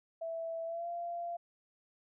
sine tone with pitch glide, 659.3 to 688.9 Hz, E5 to F5, 0 to -24 cents, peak -36 dBFS, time 0.21-1.37 s, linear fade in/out 10 ms, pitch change +76 cents, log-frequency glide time 0.65-0.88 s, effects none

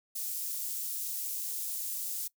white high-pass noise, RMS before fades -36 dBFS, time 0.15-2.28 s, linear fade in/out 10 ms, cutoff 7300 Hz, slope 12 dB/octave, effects noise-tail reverb RT60 0.1 s tail -21 dB re dry

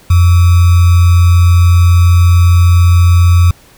sine tone with sample-and-hold, 87.31 Hz, F2, in tune, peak -3 dBFS, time 0.1-3.51 s, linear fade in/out 5 ms, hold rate 1225 Hz, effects pink hiss -43 dBFS RMS until 3.77 s

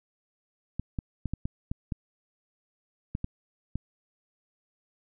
clicks, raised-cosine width 5 ms, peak -18 dBFS, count 10, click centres 0.796 / 0.988 / 1.257 / 1.336 / 1.455 / 1.715 / 1.922 / 3.151 / 3.244 / 3.756 s, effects none

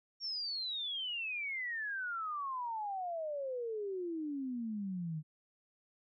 sine exponential sweep, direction down, 5588 to 150 Hz, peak -36 dBFS, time 0.2-5.23 s, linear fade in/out 50 ms, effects none

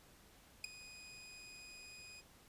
20% pulse tone with ADSR envelope, 2489 Hz, D#7, in tune, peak -30 dBFS, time 0.64-2.22 s, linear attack 4 ms, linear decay 8 ms, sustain -18 dB, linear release 29 ms, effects pink hiss -64 dBFS RMS until 2.48 s + resampled to 32000 Hz

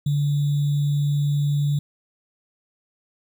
sine tone with sample-and-hold, 144.7 Hz, D3, 25 cents flat, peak -18 dBFS, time 0.06-1.79 s, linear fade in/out 5 ms, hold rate 3675 Hz, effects none

